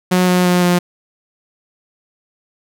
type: tone with pitch steps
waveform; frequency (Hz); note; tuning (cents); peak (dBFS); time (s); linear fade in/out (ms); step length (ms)
sawtooth; 182 / 180.33 / 178.67 / 177.02; F#3 / F#3 / F3 / F3; -28 / -44 / +40 / +24; -7; 0.11-0.79; 10; 170
effects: none